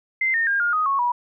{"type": "tone with pitch steps", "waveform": "sine", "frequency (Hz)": [2077, 1829.1, 1610.9, 1418.6, 1249.3, 1100.3, 969], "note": ["C7", "A#6", "G6", "F6", "D#6", "C#6", "B5"], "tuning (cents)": [-13, -33, 47, 27, 7, -13, -33], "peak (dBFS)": -18, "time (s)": [0.21, 1.12], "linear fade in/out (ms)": 5, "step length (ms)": 130, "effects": []}